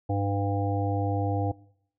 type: harmonic tone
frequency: 100 Hz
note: G2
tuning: 35 cents sharp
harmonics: 1 / 3 / 5 / 7 / 8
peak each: -26 / -31 / -33 / -34 / -35 dBFS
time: 0.09-1.52 s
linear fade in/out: 10 ms
effects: noise-tail reverb RT60 0.7 s tail -23 dB re dry